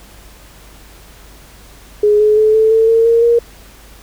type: tone with pitch steps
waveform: sine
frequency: 417.9 / 425 / 432.1 / 439.4 / 446.9 / 454.4 / 462.1 / 469.9 Hz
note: G#4 / G#4 / A4 / A4 / A4 / A#4 / A#4 / A#4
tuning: +11 / +40 / -31 / -2 / +27 / -44 / -15 / +14 cents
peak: -7 dBFS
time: 2.03-3.39 s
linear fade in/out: 5 ms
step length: 170 ms
effects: added 50 Hz sine -41 dBFS peak until 4.02 s + pink hiss -42 dBFS RMS until 4.02 s